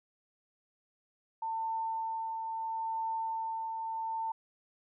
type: tone with tremolo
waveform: sine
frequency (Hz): 897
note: A5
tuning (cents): +33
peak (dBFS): -31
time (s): 1.42-4.32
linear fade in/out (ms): 5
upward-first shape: triangle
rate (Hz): 0.75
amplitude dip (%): 35
effects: none